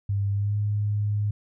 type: tone with pitch glide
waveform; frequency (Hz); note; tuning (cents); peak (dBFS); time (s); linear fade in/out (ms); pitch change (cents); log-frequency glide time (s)
sine; 100 to 103.89; G2 to G#2; +35 to +1; -22; 0.09-1.31; 5; +66; 0.32-0.56
effects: none